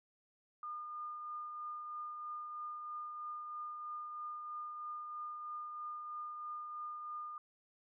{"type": "tone with tremolo", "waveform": "sine", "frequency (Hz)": 1214, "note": "D#6", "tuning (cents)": -43, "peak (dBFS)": -40, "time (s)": [0.63, 7.38], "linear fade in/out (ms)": 2, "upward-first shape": "triangle", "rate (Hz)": 3.1, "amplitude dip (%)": 35, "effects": []}